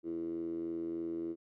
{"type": "tone with band-pass filter", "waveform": "10% pulse", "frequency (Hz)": 83.3, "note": "E2", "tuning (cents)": 19, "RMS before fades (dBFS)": -38, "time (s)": [0.03, 1.36], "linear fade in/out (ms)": 50, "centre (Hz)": 340, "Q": 8.5, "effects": []}